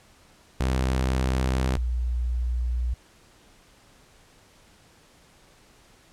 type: tone pair in turn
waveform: sawtooth / sine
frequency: 64.6 / 60.51 Hz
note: C2 / B1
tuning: -21 / -35 cents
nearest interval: minor second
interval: 114 cents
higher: first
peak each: -18 / -23 dBFS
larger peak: first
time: 0.6-1.77 / 1.77-2.94 s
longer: neither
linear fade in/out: 5 ms
effects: pink hiss -56 dBFS RMS until 6.12 s + low-pass 10000 Hz 12 dB/octave